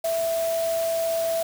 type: tone in noise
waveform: sine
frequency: 661 Hz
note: E5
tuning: 5 cents sharp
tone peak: -22 dBFS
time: 0.04-1.43 s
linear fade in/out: 5 ms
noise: white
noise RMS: -35 dBFS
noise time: 0.04-1.43 s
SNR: +10 dB
effects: none